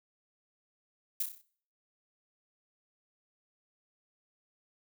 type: noise with echo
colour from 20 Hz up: violet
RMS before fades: -31 dBFS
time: 1.2-1.23 s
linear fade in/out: 5 ms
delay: 31 ms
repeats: 6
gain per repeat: -5 dB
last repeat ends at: 1.416 s
effects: noise-tail reverb RT60 0.5 s tail -19 dB re dry